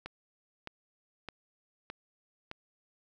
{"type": "click train", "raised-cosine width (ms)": 0.3, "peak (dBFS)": -24, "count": 5, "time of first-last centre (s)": [0.06, 2.514], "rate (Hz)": 1.63, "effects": []}